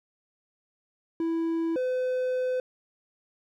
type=tone pair in turn; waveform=triangle; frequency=329.6 / 508 Hz; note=E4 / B4; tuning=0 / +49 cents; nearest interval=perfect fifth; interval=749 cents; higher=second; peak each=-23 dBFS; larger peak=neither; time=1.2-1.76 / 1.76-2.6 s; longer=second; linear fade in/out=2 ms; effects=none